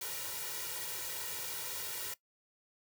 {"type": "noise with comb filter", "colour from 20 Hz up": "white", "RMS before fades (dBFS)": -40, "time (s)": [0.01, 2.14], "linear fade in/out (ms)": 5, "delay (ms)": 2.1, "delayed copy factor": 1, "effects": ["noise-tail reverb RT60 0.1 s tail -18 dB re dry", "high-pass 100 Hz 12 dB/octave"]}